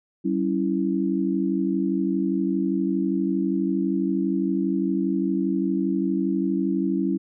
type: chord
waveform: sine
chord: C# diminished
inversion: second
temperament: equal with one note detuned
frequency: 192.08 / 277.2 / 329.6 Hz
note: G3 / C#4 / E4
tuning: -35 / 0 / 0 cents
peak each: -25 dBFS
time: 0.24-7.18 s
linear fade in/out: 20 ms
effects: none